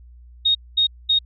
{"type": "tone bursts", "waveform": "sine", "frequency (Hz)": 3729, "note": "A#7", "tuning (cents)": 0, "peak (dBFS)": -14, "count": 3, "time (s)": [0.45, 1.19], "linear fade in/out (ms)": 10, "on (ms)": 100, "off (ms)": 220, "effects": ["added 60 Hz sine -42 dBFS peak until 1.25 s"]}